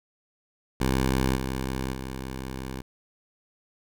10% pulse tone with level steps, 65.41 Hz, C2, in tune, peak -14 / -20 / -25 dBFS, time 0.8-2.82 s, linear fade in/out 10 ms, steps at 1.35 / 1.92 s, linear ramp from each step 20 ms, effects none

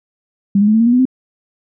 sine tone with pitch steps, 199 / 206.6 / 214.5 / 222.7 / 231.2 / 240.1 / 249.3 / 258.8 Hz, G3 / G#3 / A3 / A3 / A#3 / B3 / B3 / C4, +26 / -9 / -44 / +21 / -14 / -49 / +16 / -19 cents, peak -8 dBFS, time 0.55-1.054 s, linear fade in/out 5 ms, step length 63 ms, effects none

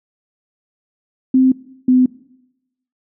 sine tone pair in turn, 260 / 254.1 Hz, C4 / B3, -11 / +49 cents, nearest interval unison, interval 40 cents, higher first, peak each -8 dBFS, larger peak neither, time 1.34-1.52 / 1.88-2.06 s, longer neither, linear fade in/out 5 ms, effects noise-tail reverb RT60 0.9 s tail -20 dB re dry

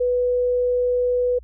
sine tone, 493.9 Hz, B4, in tune, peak -17 dBFS, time 0-1.39 s, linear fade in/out 10 ms, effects added 60 Hz sine -41 dBFS peak until 1.43 s

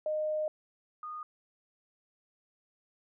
sine tone pair in turn, 615 / 1230 Hz, D#5 / D#6, -20 / -20 cents, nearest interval octave, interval 1200 cents, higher second, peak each -29 / -38 dBFS, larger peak first, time 0.06-0.48 / 1.03-1.23 s, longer first, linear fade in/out 2 ms, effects none

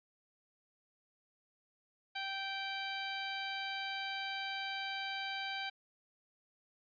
10% pulse tone, 780 Hz, G5, 9 cents flat, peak -29 dBFS, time 2.15-5.7 s, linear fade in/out 10 ms, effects resampled to 11025 Hz

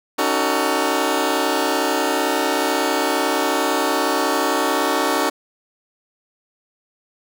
15% pulse chord, D# half-diminished seventh, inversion third, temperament just, 280 / 311.1 / 373.4 / 448 Hz, C#4 / D#4 / F#4 / A4, +18 / 0 / +16 / +31 cents, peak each -17 dBFS, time 0.18-5.3 s, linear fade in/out 10 ms, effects none

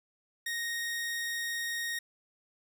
sawtooth tone, 1864.7 Hz, A#6, in tune, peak -29 dBFS, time 0.46-1.99 s, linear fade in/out 5 ms, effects none

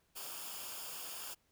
white noise with comb filter, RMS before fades -45 dBFS, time 0.15-1.35 s, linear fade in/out 20 ms, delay 0.5 ms, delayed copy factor -0.6, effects pink hiss -75 dBFS RMS until 1.51 s

